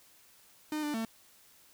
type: tone with pitch steps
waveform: 45% pulse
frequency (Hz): 304.9 / 296.2 / 224.7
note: D#4 / D4 / A3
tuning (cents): -35 / +15 / +37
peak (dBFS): -32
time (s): 0.72-1.05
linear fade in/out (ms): 2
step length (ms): 110
effects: white hiss -61 dBFS RMS until 1.73 s